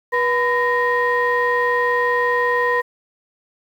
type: tone cluster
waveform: sine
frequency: 485.5 / 1008 / 1863 Hz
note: B4 / B5 / A#6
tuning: -30 / +35 / -2 cents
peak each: -19 dBFS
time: 0.12-2.82 s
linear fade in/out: 20 ms
effects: tanh soft clip ceiling -9 dBFS + 8-bit